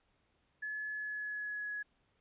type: tone with pitch glide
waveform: sine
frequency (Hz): 1710 to 1681.6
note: A6 to G#6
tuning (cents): -50 to +21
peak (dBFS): -37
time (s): 0.62-1.83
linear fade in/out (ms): 10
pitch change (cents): -29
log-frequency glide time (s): 0.9-1.71
effects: pink hiss -75 dBFS RMS until 2.2 s + resampled to 8000 Hz